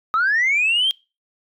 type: linear sweep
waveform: sine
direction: up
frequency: 1244.5 to 3234 Hz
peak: -14 dBFS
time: 0.14-0.91 s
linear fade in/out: 0 ms
effects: noise-tail reverb RT60 0.3 s tail -25 dB re dry + tanh soft clip ceiling -12 dBFS